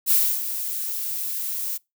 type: noise with ADSR envelope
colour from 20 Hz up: violet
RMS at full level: -17 dBFS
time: 0.06-1.78 s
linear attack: 48 ms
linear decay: 290 ms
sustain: -11 dB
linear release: 17 ms
effects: noise-tail reverb RT60 0.2 s tail -24 dB re dry